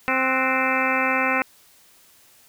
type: harmonic tone with a mistuned harmonic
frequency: 261.6 Hz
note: C4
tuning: in tune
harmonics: 1 / 2 / 3 / 4 / 5 / 6 / 7 / 8 / 9 / 10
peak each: -28 / -28 / -28 / -28 / -28 / -28 / -28 / -28 / -28 / -28 dBFS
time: 0.08-1.42 s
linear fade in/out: 0 ms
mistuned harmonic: 6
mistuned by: -88 cents
effects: white hiss -54 dBFS RMS until 2.48 s